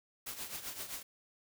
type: noise with tremolo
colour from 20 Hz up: white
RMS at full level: -40 dBFS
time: 0.26-1.03 s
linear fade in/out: 10 ms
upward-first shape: triangle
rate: 7.7 Hz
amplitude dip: 75%
effects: none